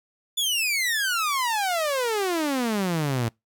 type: exponential sweep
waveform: sawtooth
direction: down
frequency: 3520 to 111 Hz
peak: -19 dBFS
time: 0.37-3.29 s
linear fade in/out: 10 ms
effects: noise-tail reverb RT60 0.2 s tail -26 dB re dry